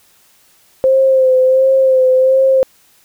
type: tone with vibrato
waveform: sine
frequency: 523.3 Hz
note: C5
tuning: in tune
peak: -7 dBFS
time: 0.84-2.63 s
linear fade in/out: 0 ms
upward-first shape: sine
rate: 1.4 Hz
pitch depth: 31 cents each way
effects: white hiss -51 dBFS RMS until 3.04 s